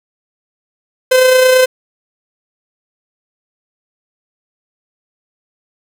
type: tone with amplitude modulation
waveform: 45% pulse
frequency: 513 Hz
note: C5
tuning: 34 cents flat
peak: -5 dBFS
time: 1.11-1.66 s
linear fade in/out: 10 ms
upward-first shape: sine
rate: 29.1 Hz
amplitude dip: 35%
effects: none